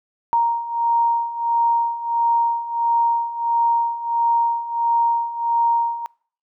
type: beating tone pair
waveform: sine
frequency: 932.3 / 933.8 Hz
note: A#5 / A#5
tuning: 0 / +3 cents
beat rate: 1.5 Hz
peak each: -22 / -18 dBFS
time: 0.33-6.06 s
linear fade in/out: 0 ms
effects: noise-tail reverb RT60 0.5 s tail -25 dB re dry